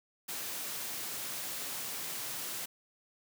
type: high-pass noise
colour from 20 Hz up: white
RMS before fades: -39 dBFS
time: 0.28-2.66 s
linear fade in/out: 10 ms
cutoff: 100 Hz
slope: 48 dB/octave
effects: none